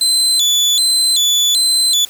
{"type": "tone with vibrato", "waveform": "30% pulse", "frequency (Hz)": 3752, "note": "A#7", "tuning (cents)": 11, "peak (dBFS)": -8, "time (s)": [0.01, 2.05], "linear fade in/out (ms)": 2, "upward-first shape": "square", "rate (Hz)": 1.3, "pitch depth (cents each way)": 140, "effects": ["white hiss -38 dBFS RMS until 2.09 s", "high-pass 60 Hz 12 dB/octave"]}